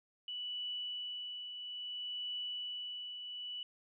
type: tone with tremolo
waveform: sine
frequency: 2960 Hz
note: F#7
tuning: in tune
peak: -37 dBFS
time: 0.28-3.63 s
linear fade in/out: 2 ms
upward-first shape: triangle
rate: 0.6 Hz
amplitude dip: 50%
effects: none